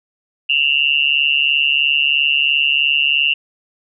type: tone with amplitude modulation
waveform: sine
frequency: 2778 Hz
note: F7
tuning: 10 cents flat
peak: -8 dBFS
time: 0.49-3.34 s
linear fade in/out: 10 ms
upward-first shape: sine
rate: 143 Hz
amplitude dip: 100%
effects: none